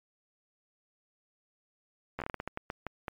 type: slowing click train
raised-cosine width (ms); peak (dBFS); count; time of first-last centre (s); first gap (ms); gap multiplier
0.5; -20; 13; 2.19-3.082; 12; 1.3
effects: MP3 96 kbps